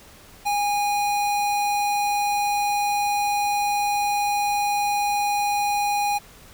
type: tone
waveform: square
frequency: 820 Hz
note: G#5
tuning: 22 cents flat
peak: -21 dBFS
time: 0.45-6.19 s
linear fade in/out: 20 ms
effects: pink hiss -48 dBFS RMS until 6.53 s